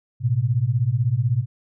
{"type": "beating tone pair", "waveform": "sine", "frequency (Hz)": [111.3, 127.3], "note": ["A2", "C3"], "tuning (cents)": [20, -47], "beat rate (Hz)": 16, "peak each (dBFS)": [-21, -20], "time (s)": [0.2, 1.46], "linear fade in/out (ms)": 50, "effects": []}